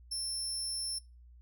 30% pulse tone, 5360 Hz, E8, 28 cents sharp, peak -30 dBFS, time 0.11-0.99 s, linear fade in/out 10 ms, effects noise-tail reverb RT60 0.3 s tail -24 dB re dry + added 60 Hz sine -53 dBFS peak until 1.41 s

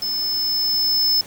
square tone with level ramp, 5240 Hz, E8, 11 cents flat, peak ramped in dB -22 to -15 dBFS, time 0.02-1.21 s, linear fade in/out 2 ms, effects pink hiss -41 dBFS RMS until 1.26 s + high-pass 100 Hz 12 dB/octave

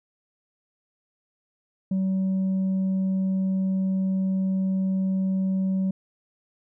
sine tone with tanh clipping, 190 Hz, F#3, 46 cents sharp, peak -22 dBFS, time 1.91-5.91 s, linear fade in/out 5 ms, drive 2 dB, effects none

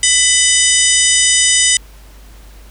harmonic tone with a mistuned harmonic, 997 Hz, B5, 16 cents sharp, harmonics 2 / 3 / 4 / 5 / 6 / 7 / 8 / 9, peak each -18 / -16 / -21 / -20 / -17 / -17 / -18 / -16 dBFS, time 0.03-1.77 s, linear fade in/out 2 ms, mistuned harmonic 4, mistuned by -140 cents, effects added 50 Hz sine -36 dBFS peak until 2.7 s + pink hiss -45 dBFS RMS until 2.7 s

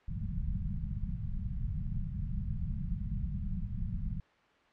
pink low-pass noise, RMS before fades -35 dBFS, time 0.08-4.2 s, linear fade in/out 5 ms, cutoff 210 Hz, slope 96 dB/octave, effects white hiss -64 dBFS RMS until 4.72 s + low-pass 2000 Hz 12 dB/octave

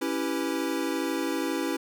square chord, C# half-diminished seventh, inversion none, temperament equal, 277.2 / 329.6 / 392 / 493.9 Hz, C#4 / E4 / G4 / B4, 0 / 0 / 0 / 0 cents, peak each -32 / -31 / -36 / -36 dBFS, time 0.01-1.77 s, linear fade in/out 10 ms, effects none

